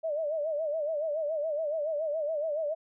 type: tone with vibrato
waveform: sine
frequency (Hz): 614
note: D#5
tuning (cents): -23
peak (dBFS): -28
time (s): 0.03-2.75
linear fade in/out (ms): 20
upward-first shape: sine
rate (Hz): 7.1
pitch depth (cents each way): 110
effects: none

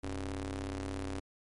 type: ring-modulated tone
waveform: sawtooth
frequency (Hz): 99.2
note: G2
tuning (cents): +21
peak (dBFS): -29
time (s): 0.03-1.2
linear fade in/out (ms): 10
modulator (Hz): 180
effects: MP3 48 kbps

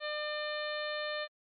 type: harmonic tone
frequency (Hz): 600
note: D5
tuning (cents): +37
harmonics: 1 / 2 / 3 / 4 / 5 / 6 / 7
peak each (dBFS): -37 / -43 / -40 / -47 / -48 / -45 / -45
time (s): 0-1.28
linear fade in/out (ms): 50
effects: AAC 64 kbps

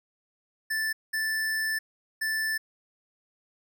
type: tone bursts at uneven times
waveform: square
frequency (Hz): 1760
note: A6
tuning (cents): 0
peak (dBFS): -27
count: 3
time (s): 0.7-0.93 / 1.13-1.79 / 2.21-2.58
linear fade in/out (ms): 10
effects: none

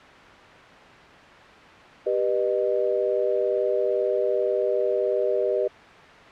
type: chord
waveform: sine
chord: G augmented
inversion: none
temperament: just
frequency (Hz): 392 / 490 / 612.5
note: G4 / B4 / D#5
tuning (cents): 0 / -14 / -27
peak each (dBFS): -25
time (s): 2.06-5.68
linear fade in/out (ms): 10
effects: white hiss -45 dBFS RMS until 6.31 s + low-pass 2000 Hz 12 dB/octave

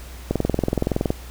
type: click train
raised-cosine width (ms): 2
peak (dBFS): -6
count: 18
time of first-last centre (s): 0.31-1.104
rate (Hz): 21.4
effects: added 61 Hz sine -36 dBFS peak until 1.3 s + pink hiss -43 dBFS RMS until 1.3 s

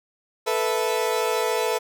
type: chord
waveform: 30% pulse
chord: A suspended second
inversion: none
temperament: equal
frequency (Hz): 440 / 493.9 / 659.3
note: A4 / B4 / E5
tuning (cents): 0 / 0 / 0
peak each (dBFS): -22 / -23 / -26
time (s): 0.46-1.79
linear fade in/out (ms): 20
effects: none

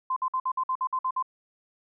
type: tone bursts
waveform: sine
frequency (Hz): 1035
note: C6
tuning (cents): -19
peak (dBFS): -24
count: 10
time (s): 0.1-1.226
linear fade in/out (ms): 5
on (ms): 64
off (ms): 54
effects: none

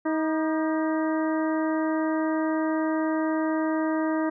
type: harmonic tone with a mistuned harmonic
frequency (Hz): 316.2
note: D#4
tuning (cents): +28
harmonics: 1 / 2 / 3 / 4 / 5 / 6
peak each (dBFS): -24 / -30 / -34 / -36 / -38 / -40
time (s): 0.05-4.3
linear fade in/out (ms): 10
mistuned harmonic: 4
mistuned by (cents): -59
effects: none

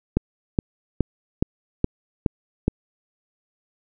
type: click train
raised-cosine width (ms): 3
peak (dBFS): -5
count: 7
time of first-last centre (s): 0.17-2.68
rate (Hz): 2.39
effects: none

